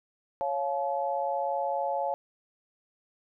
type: chord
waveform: sine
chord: Db augmented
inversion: none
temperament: equal with one note detuned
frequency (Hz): 554.4 / 698.5 / 858.9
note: Db5 / F5 / A5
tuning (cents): 0 / 0 / -42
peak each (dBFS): -31 / -32 / -31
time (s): 0.41-2.14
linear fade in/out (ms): 0
effects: none